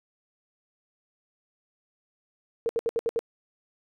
sine tone bursts, 460.6 Hz, A#4, 21 cents flat, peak -23 dBFS, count 6, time 2.66-3.191 s, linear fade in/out 0 ms, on 31 ms, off 69 ms, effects none

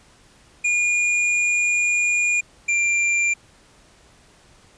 square tone pair in turn, 2430 / 2377 Hz, D#7 / D7, -42 / +20 cents, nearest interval unison, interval 38 cents, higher first, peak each -18 dBFS, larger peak neither, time 0.64-2.41 / 2.68-3.34 s, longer first, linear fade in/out 10 ms, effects pink hiss -53 dBFS RMS until 4.77 s + resampled to 22050 Hz

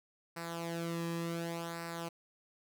sawtooth tone with flanger, 168.1 Hz, E3, 34 cents sharp, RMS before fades -39 dBFS, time 0.36-2.09 s, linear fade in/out 10 ms, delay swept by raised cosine 0.3 to 1.4 ms, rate 0.68 Hz, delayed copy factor -0.7, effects none

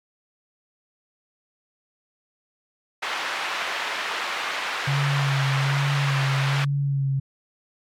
pink band-pass noise, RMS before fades -28 dBFS, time 3.02-6.65 s, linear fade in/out 10 ms, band 990 to 3000 Hz, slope 12 dB/octave
sine tone with vibrato, 138.59 Hz, C#3, in tune, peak -20 dBFS, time 4.87-7.2 s, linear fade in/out 10 ms, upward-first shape sine, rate 1.2 Hz, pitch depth 33 cents each way
effects MP3 96 kbps

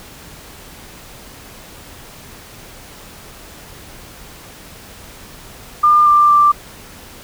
sine tone with pitch steps, 1202 / 1186 / 1178 Hz, D6 / D6 / D6, +40 / +17 / +5 cents, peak -7 dBFS, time 5.83-6.52 s, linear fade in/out 10 ms, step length 230 ms, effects pink hiss -38 dBFS RMS until 7.23 s

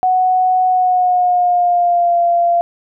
sine tone with pitch glide, 740 to 690.4 Hz, F#5 to F5, 0 to -20 cents, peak -10 dBFS, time 0.03-2.61 s, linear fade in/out 0 ms, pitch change -120 cents, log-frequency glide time 0.67-2.18 s, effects none

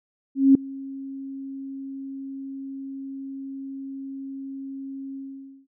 sine tone with ADSR envelope, 271.2 Hz, C#4, 38 cents flat, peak -9 dBFS, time 0.35-5.67 s, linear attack 200 ms, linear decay 3 ms, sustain -23 dB, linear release 510 ms, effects none

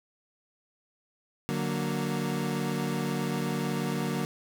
30% pulse chord, D augmented, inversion none, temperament equal, 146.83 / 185 / 233.1 Hz, D3 / F#3 / A#3, 0 / 0 / 0 cents, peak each -30 / -30 / -30 dBFS, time 1.49-4.25 s, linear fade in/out 0 ms, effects none

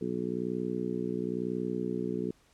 harmonic tone, 61 Hz, B1, 21 cents flat, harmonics 2 / 3 / 4 / 5 / 6 / 7, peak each -45 / -36 / -36 / -39 / -36 / -37 dBFS, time 0.01-2.31 s, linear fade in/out 5 ms, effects pink hiss -65 dBFS RMS until 2.53 s + low-pass 10000 Hz 12 dB/octave

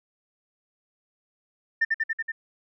sine tone with echo, 1799 Hz, A6, 38 cents sharp, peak -17 dBFS, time 1.81-1.85 s, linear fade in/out 10 ms, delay 94 ms, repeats 5, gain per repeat -2 dB, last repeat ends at 2.32 s, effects tanh soft clip ceiling -15 dBFS

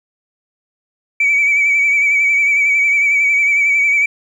sine tone with vibrato, 2289 Hz, D7, 45 cents flat, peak -9 dBFS, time 1.2-4.06 s, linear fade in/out 5 ms, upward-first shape sine, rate 11 Hz, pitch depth 40 cents each way, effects tanh soft clip ceiling -7 dBFS + 8-bit

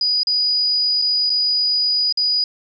sine tone with dropouts, 4926 Hz, D#8, 18 cents flat, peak -15 dBFS, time 0.01-2.44 s, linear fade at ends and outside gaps 2 ms, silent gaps 0.233-0.27 / 1.017-1.021 / 1.296-1.301 / 2.125-2.173 s, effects none

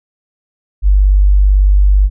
sine tone, 49 Hz, G1, in tune, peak -5 dBFS, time 0.82-2.1 s, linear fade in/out 50 ms, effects none

